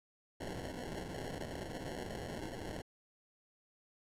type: noise with sample-and-hold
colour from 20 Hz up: blue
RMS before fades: -43 dBFS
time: 0.4-2.82 s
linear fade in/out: 10 ms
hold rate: 1225 Hz
effects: low-pass 11000 Hz 12 dB/octave